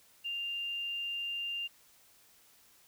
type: tone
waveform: sine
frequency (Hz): 2794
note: F7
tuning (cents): 0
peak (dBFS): -34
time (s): 0.24-1.68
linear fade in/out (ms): 20
effects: white hiss -63 dBFS RMS until 2.87 s